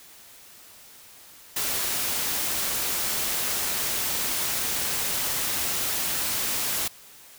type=noise; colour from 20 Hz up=white; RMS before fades=-27 dBFS; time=1.56-6.88 s; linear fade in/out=5 ms; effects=white hiss -49 dBFS RMS until 7.38 s